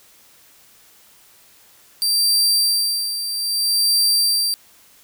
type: tone with tremolo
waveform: sawtooth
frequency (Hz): 4699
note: D8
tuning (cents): 0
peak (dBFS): -11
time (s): 2.02-4.54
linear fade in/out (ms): 0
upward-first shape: sine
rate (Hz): 0.62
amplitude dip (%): 65
effects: white hiss -51 dBFS RMS until 5.03 s